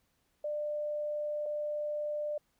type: tone pair in turn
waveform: sine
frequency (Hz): 596 / 596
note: D5 / D5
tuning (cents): +25 / +25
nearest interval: unison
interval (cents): 0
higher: neither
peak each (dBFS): -32 / -32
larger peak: neither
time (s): 0.44-1.46 / 1.46-2.38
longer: first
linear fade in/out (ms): 5
effects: pink hiss -75 dBFS RMS until 2.59 s